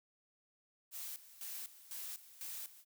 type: noise with tremolo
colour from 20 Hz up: blue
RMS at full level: -45 dBFS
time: 0.91-2.85 s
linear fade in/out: 50 ms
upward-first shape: square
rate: 2 Hz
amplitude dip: 80%
effects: none